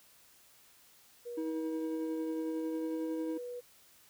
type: tone with pitch glide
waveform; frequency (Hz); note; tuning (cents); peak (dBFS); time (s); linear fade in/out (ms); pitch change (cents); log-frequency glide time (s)
sine; 478.9 to 488.7; A#4 to B4; +47 to -18; -39; 1.25-3.61; 20; +35; 2.38-3.09
type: tone with tremolo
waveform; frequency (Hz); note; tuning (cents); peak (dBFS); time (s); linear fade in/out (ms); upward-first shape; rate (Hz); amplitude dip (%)
triangle; 319.4; D#4; +45; -31; 1.37-3.38; 10; triangle; 11; 30
effects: white hiss -62 dBFS RMS until 4.09 s